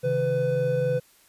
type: tone cluster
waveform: triangle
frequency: 134.1 / 157.9 / 501 Hz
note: C3 / D#3 / B4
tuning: +43 / +26 / +25 cents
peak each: -26 / -29 / -21 dBFS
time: 0.03-1 s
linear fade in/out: 20 ms
effects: white hiss -58 dBFS RMS until 1.28 s + resampled to 32000 Hz